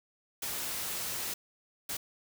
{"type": "noise bursts at uneven times", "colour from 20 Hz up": "white", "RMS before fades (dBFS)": -36, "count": 2, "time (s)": [[0.42, 1.34], [1.89, 1.97]], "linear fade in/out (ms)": 5, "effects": []}